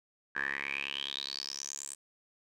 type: tone with band-pass filter sweep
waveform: 10% pulse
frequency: 69.5 Hz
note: C#2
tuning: 5 cents sharp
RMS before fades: -38 dBFS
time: 0.35-1.95 s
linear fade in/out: 10 ms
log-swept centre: 1600 to 8300 Hz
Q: 9
effects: none